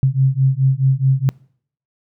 sine beating tone pair, 131.2 / 135.9 Hz, C3 / C#3, +5 / -34 cents, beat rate 4.7 Hz, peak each -15 dBFS, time 0.03-1.29 s, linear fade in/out 0 ms, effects noise-tail reverb RT60 0.6 s tail -25 dB re dry

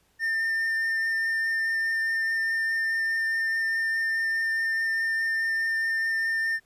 triangle tone with vibrato, 1804 Hz, A6, 43 cents sharp, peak -22 dBFS, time 0.19-6.6 s, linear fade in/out 50 ms, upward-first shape triangle, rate 4.8 Hz, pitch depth 9 cents each way, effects pink hiss -66 dBFS RMS until 6.65 s + resampled to 32000 Hz

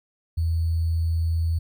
sine tone with sample-and-hold, 82.41 Hz, E2, in tune, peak -20 dBFS, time 0.37-1.59 s, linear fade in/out 10 ms, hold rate 4410 Hz, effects none

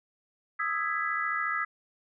sine chord, E major seventh, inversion third, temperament equal with one note detuned, 1244.5 / 1318.5 / 1661.2 / 1985.8 Hz, D#6 / E6 / G#6 / B6, 0 / 0 / 0 / +9 cents, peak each -33 dBFS, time 0.59-1.65 s, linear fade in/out 10 ms, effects none

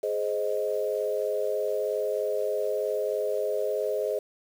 sine chord, Ab major, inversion none, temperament equal with one note detuned, 420.1 / 523.3 / 622.3 Hz, Ab4 / C5 / Eb5, +20 / 0 / 0 cents, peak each -29 / -30 / -30 dBFS, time 0.03-4.19 s, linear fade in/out 5 ms, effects 8-bit

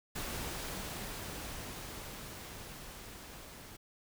pink noise with level ramp, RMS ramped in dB -39 to -51 dBFS, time 0.15-3.77 s, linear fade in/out 10 ms, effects none

